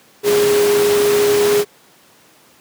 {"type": "tone in noise", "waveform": "sine", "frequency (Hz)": 412.3, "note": "G#4", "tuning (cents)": -13, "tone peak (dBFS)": -11, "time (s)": [0.23, 1.65], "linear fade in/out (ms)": 50, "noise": "pink", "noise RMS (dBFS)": -20, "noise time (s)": [0.23, 1.65], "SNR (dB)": 6, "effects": ["pink hiss -49 dBFS RMS until 2.6 s", "high-pass 200 Hz 12 dB/octave"]}